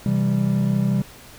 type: chord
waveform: triangle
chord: C major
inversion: none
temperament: equal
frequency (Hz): 130.81 / 164.81 / 196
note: C3 / E3 / G3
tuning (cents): 0 / 0 / 0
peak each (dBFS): -20 / -23 / -18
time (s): 0.06-1.02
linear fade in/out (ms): 2
effects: pink hiss -44 dBFS RMS until 1.38 s